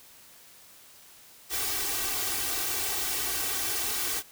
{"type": "noise with comb filter", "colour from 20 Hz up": "white", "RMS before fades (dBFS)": -30, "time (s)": [1.49, 4.23], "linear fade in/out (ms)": 50, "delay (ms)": 2.6, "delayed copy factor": 0.9, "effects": ["white hiss -53 dBFS RMS until 4.31 s"]}